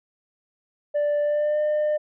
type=tone with pitch glide; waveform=sine; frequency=587.3 to 603.1 Hz; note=D5 to D5; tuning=0 to +46 cents; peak=-17 dBFS; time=0.94-1.98 s; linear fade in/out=20 ms; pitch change=+46 cents; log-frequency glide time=1.21-1.59 s; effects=tanh soft clip ceiling -19 dBFS